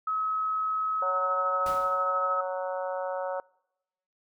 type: tone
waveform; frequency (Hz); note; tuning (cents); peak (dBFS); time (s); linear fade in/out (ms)
sine; 1282; E6; -49; -26; 0.07-2.41; 5
type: harmonic tone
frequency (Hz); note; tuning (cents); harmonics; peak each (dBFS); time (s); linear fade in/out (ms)
185; F#3; 0; 3 / 4 / 5 / 6 / 7 / 8; -31 / -37 / -38 / -45 / -40 / -45; 1.02-3.4; 2
type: noise with exponential decay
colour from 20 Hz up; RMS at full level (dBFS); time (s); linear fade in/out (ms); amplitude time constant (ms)
pink; -39; 1.66-2.17; 2; 110
effects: noise-tail reverb RT60 0.9 s tail -25 dB re dry